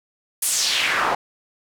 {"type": "noise with band-pass filter sweep", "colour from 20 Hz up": "pink", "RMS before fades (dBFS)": -21, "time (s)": [0.42, 1.15], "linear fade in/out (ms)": 5, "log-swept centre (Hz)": [11000, 800], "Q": 2.2, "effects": []}